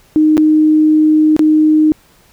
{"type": "tone with dropouts", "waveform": "sine", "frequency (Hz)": 308.8, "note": "D#4", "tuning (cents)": -13, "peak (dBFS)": -6, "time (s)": [0.16, 1.92], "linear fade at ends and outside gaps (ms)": 0, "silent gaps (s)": [[0.37, 0.378], [1.365, 1.393]], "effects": ["pink hiss -49 dBFS RMS until 2.32 s"]}